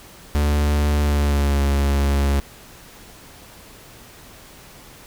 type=tone with pitch glide; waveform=45% pulse; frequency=73.42 to 70.23 Hz; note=D2 to C#2; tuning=0 to +23 cents; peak=-16 dBFS; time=0.35-2.4 s; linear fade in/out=0 ms; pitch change=-77 cents; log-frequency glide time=0.99-1.61 s; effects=pink hiss -44 dBFS RMS until 5.06 s